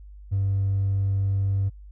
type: tone with hard clipping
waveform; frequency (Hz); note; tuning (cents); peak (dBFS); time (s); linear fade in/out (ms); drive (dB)
sine; 98; G2; 0; -21; 0.31-1.7; 20; 1
effects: added 50 Hz sine -41 dBFS peak until 1.91 s